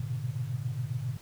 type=tone cluster; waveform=sine; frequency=103.1 / 119.6 / 127 / 146.8 Hz; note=G#2 / A#2 / B2 / D3; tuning=-12 / +45 / +49 / 0 cents; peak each=-39 / -34 / -36 / -37 dBFS; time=0-1.17 s; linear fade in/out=5 ms; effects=pink hiss -54 dBFS RMS until 1.21 s